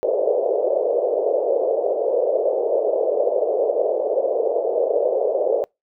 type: band-pass noise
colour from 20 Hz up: white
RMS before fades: -20 dBFS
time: 0.03-5.64 s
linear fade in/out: 0 ms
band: 430 to 600 Hz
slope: 48 dB/octave
effects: noise-tail reverb RT60 0.2 s tail -26 dB re dry